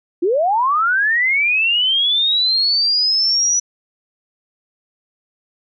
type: linear sweep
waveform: sine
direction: up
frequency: 320 to 5930 Hz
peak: -13 dBFS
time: 0.22-3.6 s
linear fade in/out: 10 ms
effects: none